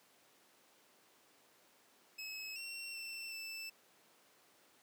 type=tone with pitch steps; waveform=25% pulse; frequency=2577 / 2725 / 2687 / 2648 Hz; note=E7 / F7 / E7 / E7; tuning=-40 / -43 / +33 / +7 cents; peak=-40 dBFS; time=2.18-3.7 s; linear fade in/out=10 ms; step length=380 ms; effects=pink hiss -67 dBFS RMS until 4.82 s + high-pass 300 Hz 12 dB/octave